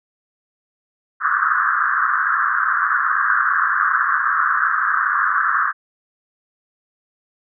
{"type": "band-pass noise", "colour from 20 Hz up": "pink", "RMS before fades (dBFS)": -18, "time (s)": [1.2, 5.73], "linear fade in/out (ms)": 50, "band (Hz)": [1100, 1700], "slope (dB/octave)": 96, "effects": []}